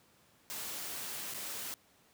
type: noise with dropouts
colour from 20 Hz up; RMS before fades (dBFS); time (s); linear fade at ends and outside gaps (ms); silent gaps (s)
white; -41; 0.5-1.74; 0; 1.338-1.344
effects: pink hiss -66 dBFS RMS until 2.13 s + high-pass 100 Hz 12 dB/octave